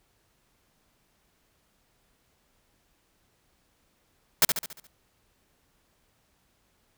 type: noise with echo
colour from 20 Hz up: white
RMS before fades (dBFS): -18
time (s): 4.42-4.45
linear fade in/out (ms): 2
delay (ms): 70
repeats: 6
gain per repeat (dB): -6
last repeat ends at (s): 4.87
effects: pink hiss -69 dBFS RMS until 6.97 s